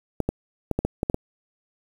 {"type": "clicks", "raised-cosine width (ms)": 2, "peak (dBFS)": -9, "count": 8, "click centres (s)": [0.203, 0.29, 0.713, 0.79, 0.85, 1.031, 1.099, 1.144], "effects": ["7-bit"]}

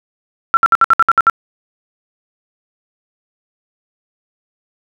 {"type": "tone bursts", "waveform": "sine", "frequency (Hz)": 1353, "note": "E6", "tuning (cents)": 45, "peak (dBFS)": -5, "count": 9, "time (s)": [0.54, 1.298], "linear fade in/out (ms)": 0, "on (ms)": 30, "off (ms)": 61, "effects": []}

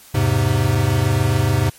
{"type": "chord", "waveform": "square", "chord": "E augmented", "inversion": "none", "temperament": "equal", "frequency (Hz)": [82.41, 103.83, 130.81], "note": ["E2", "G#2", "B#2"], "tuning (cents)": [0, 0, 0], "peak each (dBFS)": [-24, -18, -19], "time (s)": [0.14, 1.7], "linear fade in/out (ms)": 10, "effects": ["white hiss -45 dBFS RMS until 1.78 s", "MP3 64 kbps"]}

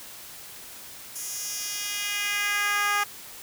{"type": "tone with high-pass filter sweep", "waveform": "10% pulse", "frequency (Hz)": 410, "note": "G#4", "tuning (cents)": -22, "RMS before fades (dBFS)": -28, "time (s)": [1.15, 3.04], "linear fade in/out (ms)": 10, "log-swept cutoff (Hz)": [8200, 1000], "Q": 1.4, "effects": ["white hiss -43 dBFS RMS until 3.42 s"]}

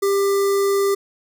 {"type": "tone with notch filter", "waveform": "square", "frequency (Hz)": 396.8, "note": "G4", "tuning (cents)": 21, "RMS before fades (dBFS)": -18, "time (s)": [0.02, 0.95], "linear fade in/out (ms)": 10, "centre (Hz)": 2800, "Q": 1, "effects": []}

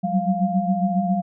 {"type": "tone cluster", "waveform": "sine", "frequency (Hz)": [182.2, 189.7, 196.9, 699], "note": ["F#3", "F#3", "G3", "F5"], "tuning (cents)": [-26, 43, 8, 1], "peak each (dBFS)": -24, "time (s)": [0.03, 1.22], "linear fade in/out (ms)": 20, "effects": []}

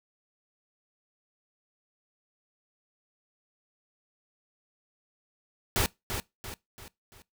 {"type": "noise with echo", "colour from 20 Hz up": "pink", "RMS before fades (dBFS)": -26, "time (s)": [5.76, 5.86], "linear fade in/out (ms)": 0, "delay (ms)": 340, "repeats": 4, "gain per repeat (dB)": -7, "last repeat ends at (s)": 7.22, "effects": ["noise-tail reverb RT60 0.2 s tail -22 dB re dry"]}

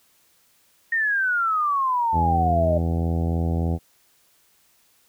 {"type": "exponential sweep", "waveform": "sine", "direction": "down", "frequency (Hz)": [1864.7, 600], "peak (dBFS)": -19, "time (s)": [0.92, 2.78], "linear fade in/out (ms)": 5}
{"type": "harmonic tone", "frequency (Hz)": 83.4, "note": "E2", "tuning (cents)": 21, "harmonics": [1, 2, 3, 4, 5, 6, 7, 8, 9, 10], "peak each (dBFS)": [-22, -26, -31, -34, -37, -37, -41, -41, -38, -46], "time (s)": [2.12, 3.79], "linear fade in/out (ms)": 50}
{"effects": ["white hiss -61 dBFS RMS until 5.08 s"]}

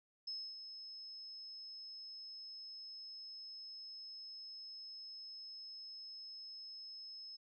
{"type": "tone with ADSR envelope", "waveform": "sine", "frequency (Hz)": 5190, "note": "E8", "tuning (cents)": -28, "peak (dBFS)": -40, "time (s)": [0.27, 7.37], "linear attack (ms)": 8, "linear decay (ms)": 270, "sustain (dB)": -8, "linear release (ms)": 16, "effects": []}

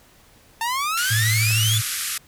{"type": "exponential sweep", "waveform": "sawtooth", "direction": "up", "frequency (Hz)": [892, 3520], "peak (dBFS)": -18, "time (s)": [0.61, 1.78], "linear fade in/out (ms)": 2}
{"type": "band-pass noise", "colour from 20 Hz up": "white", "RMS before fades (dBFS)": -27, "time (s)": [0.97, 2.18], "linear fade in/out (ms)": 5, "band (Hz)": [1200, 13000], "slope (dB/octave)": 96}
{"type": "tone with vibrato", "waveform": "sine", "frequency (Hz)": 110, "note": "A2", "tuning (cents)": 0, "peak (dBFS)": -19, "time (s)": [1.1, 1.82], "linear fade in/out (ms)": 20, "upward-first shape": "square", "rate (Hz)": 13, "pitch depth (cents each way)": 34}
{"type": "click", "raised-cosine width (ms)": 0.5, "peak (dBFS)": -24, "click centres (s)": 1.507}
{"effects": ["pink hiss -53 dBFS RMS until 2.27 s"]}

